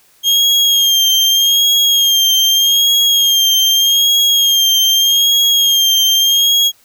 35% pulse tone with vibrato, 3227 Hz, G7, 50 cents sharp, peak -7 dBFS, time 0.23-6.72 s, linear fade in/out 50 ms, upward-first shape sine, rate 0.82 Hz, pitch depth 41 cents each way, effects white hiss -51 dBFS RMS until 6.84 s

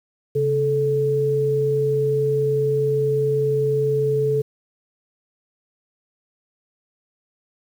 sine tone pair together, 136.61 / 434.7 Hz, C#3 / A4, -25 / -21 cents, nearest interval octave + minor sixth, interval 2004 cents, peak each -23 / -18 dBFS, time 0.35-4.42 s, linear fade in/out 10 ms, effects 8-bit

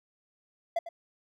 triangle tone with echo, 678 Hz, E5, 49 cents sharp, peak -23 dBFS, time 0.76-0.79 s, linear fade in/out 5 ms, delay 100 ms, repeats 1, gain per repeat -13 dB, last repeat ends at 0.89 s, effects none

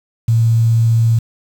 sine tone with quantisation, 114.4 Hz, A#2, 32 cents flat, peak -9 dBFS, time 0.28-1.19 s, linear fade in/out 5 ms, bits 6, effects none

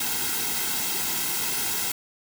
white noise with comb filter, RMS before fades -27 dBFS, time 0-1.92 s, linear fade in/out 5 ms, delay 1.7 ms, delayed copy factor -0.75, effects none

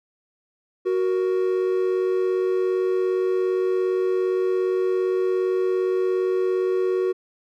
triangle tone pair together, 371.5 / 468.9 Hz, F#4 / A#4, +7 / +10 cents, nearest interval major third, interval 403 cents, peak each -18 / -25 dBFS, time 0.85-7.13 s, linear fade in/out 20 ms, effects none

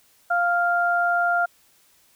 sine tone pair together, 698.5 / 1397 Hz, F5 / F6, 0 / 0 cents, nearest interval octave, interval 1200 cents, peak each -21 dBFS, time 0.3-1.46 s, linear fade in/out 10 ms, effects white hiss -59 dBFS RMS until 2.15 s

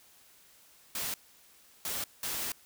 white noise bursts at uneven times, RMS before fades -35 dBFS, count 3, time 0.95-1.14 / 1.85-2.04 / 2.23-2.52 s, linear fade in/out 2 ms, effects white hiss -60 dBFS RMS until 2.65 s

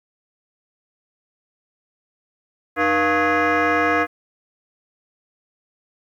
sine tone with frequency modulation, 481.7 Hz, B4, 43 cents flat, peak -14 dBFS, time 2.76-4.07 s, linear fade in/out 50 ms, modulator 394 Hz, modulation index 4, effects tanh soft clip ceiling -12 dBFS + 9-bit

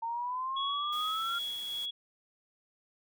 sine exponential sweep, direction up, 908 to 1398 Hz, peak -32 dBFS, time 0.02-1.39 s, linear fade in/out 10 ms
sine tone with tremolo, 3346 Hz, G#7, 12 cents sharp, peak -33 dBFS, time 0.56-1.91 s, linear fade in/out 10 ms, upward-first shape sine, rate 2.6 Hz, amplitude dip 30%
white noise, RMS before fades -50 dBFS, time 0.92-1.86 s, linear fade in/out 10 ms
effects none

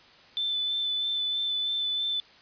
sine tone with vibrato, 3520 Hz, A7, in tune, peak -26 dBFS, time 0.37-2.2 s, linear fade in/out 0 ms, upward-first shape sine, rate 3.1 Hz, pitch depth 14 cents each way, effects white hiss -54 dBFS RMS until 2.41 s + resampled to 11025 Hz

